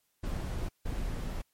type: noise bursts at uneven times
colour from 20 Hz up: brown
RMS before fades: -34 dBFS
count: 2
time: 0.23-0.69 / 0.85-1.42 s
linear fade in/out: 10 ms
effects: white hiss -75 dBFS RMS until 1.53 s + MP3 64 kbps